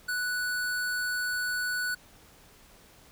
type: tone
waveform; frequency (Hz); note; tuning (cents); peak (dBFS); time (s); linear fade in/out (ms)
square; 1480; F#6; 0; -29; 0.08-1.95; 10
effects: pink hiss -56 dBFS RMS until 3.11 s